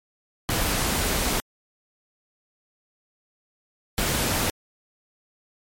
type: noise bursts at uneven times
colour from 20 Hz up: pink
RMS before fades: -24 dBFS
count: 2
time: 0.49-1.4 / 3.98-4.5 s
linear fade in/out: 0 ms
effects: MP3 64 kbps